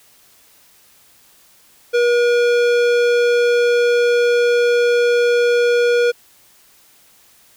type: tone with tanh clipping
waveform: sine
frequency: 480 Hz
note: B4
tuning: 49 cents flat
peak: -14 dBFS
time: 1.93-6.12 s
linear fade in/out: 20 ms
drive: 18 dB
effects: white hiss -51 dBFS RMS until 7.56 s